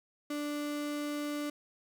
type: tone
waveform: 35% pulse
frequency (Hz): 293.7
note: D4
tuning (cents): 0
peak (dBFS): -32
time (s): 0.3-1.5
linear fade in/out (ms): 5
effects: none